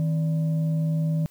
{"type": "tone with frequency modulation", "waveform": "sine", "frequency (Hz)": 159.2, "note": "D#3", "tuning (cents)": 40, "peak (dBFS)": -21, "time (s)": [0, 1.26], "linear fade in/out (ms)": 0, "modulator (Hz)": 423, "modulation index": 0.26, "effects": ["white hiss -58 dBFS RMS until 1.3 s"]}